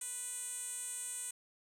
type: tone with band-pass filter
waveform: 10% pulse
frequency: 493.9 Hz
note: B4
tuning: in tune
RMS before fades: -42 dBFS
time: 0.01-1.31 s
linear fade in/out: 5 ms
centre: 8900 Hz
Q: 9.9
effects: none